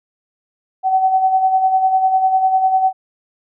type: tone with tremolo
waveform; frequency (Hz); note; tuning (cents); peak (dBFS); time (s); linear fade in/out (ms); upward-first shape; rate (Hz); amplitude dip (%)
sine; 758; F#5; +42; -9; 0.83-2.93; 50; sine; 10; 55
effects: none